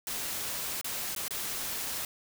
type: noise with dropouts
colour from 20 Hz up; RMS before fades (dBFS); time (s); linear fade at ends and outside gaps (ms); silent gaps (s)
white; -35; 0.07-2.05; 2; 0.813-0.844 / 1.15-1.162 / 1.282-1.307
effects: none